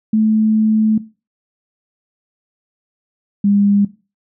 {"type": "tone pair in turn", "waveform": "sine", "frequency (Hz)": [217.4, 202.1], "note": ["A3", "G#3"], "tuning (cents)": [-21, -47], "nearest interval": "minor second", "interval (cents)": 126, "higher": "first", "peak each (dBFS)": -10, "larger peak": "neither", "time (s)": [[0.13, 0.98], [3.44, 3.85]], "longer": "first", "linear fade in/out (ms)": 5, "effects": ["noise-tail reverb RT60 0.3 s tail -17 dB re dry"]}